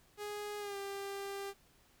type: tone with pitch glide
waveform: sawtooth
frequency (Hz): 414.9 to 396.6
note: G#4 to G4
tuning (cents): -2 to +20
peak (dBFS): -36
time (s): 0.17-1.54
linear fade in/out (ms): 50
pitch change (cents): -78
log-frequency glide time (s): 0.59-0.77
effects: pink hiss -67 dBFS RMS until 2 s